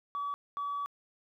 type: tone bursts at uneven times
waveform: sine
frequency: 1142 Hz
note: D6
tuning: 49 cents flat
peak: -31 dBFS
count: 2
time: 0.15-0.34 / 0.57-0.86 s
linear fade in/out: 0 ms
effects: tanh soft clip ceiling -29 dBFS + 12-bit